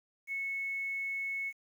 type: tone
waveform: sine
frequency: 2200 Hz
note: C#7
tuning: 14 cents flat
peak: -33 dBFS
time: 0.27-1.53 s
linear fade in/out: 50 ms
effects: 10-bit